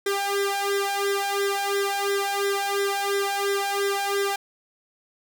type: tone with flanger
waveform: sawtooth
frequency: 399 Hz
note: G4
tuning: 31 cents sharp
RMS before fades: -25 dBFS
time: 0.06-4.36 s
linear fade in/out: 5 ms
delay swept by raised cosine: 0.54 to 1.23 ms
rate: 2.9 Hz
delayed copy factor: +0.9
effects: none